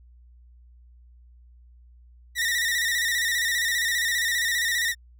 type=tone with vibrato; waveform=sawtooth; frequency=1885 Hz; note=A#6; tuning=19 cents sharp; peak=-19 dBFS; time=2.35-4.95 s; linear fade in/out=50 ms; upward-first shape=square; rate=15 Hz; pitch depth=55 cents each way; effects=added 60 Hz sine -49 dBFS peak until 5.19 s